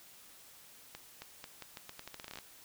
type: accelerating click train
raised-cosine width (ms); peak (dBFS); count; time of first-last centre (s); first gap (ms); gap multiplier
0.2; -27; 17; 0.95-2.387; 270; 0.82
effects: white hiss -57 dBFS RMS until 2.64 s